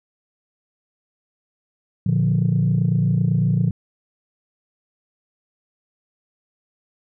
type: chord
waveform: sine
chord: Bb major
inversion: none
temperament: equal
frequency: 116.54 / 146.83 / 174.61 Hz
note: Bb2 / D3 / F3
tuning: 0 / 0 / 0 cents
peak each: -19 dBFS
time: 2.06-3.71 s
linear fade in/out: 5 ms
effects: tanh soft clip ceiling -10 dBFS